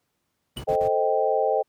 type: noise bursts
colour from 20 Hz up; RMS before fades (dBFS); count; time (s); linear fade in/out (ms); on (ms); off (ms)
brown; -32; 3; 0.56-0.883; 10; 81; 40
type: tone with exponential decay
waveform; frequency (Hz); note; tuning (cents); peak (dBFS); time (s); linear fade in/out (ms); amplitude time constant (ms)
square; 2960; F#7; 0; -30; 0.57-0.65; 1; 17
type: chord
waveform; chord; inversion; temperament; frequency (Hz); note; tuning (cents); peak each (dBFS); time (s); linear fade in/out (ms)
sine; A half-diminished seventh; none; equal; 440 / 523.3 / 622.3 / 784; A4 / C5 / Eb5 / G5; 0 / 0 / 0 / 0; -25; 0.67-1.63; 20
effects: pink hiss -75 dBFS RMS until 1.68 s + high-pass 80 Hz 12 dB/octave